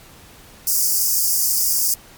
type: high-pass noise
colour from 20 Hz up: white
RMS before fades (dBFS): -18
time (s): 0.67-1.94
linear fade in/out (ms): 2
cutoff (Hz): 4800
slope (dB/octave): 96
effects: pink hiss -45 dBFS RMS until 2.17 s + MP3 96 kbps